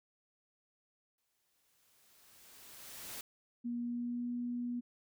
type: noise with exponential growth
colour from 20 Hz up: white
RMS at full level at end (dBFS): -44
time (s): 1.18-3.21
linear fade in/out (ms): 2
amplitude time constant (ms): 440
type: tone with pitch glide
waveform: sine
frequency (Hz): 239.1 to 242.4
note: A#3 to B3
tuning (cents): +44 to -32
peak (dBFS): -35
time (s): 3.64-4.81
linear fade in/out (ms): 20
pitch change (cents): +24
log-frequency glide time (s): 3.79-4.3
effects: none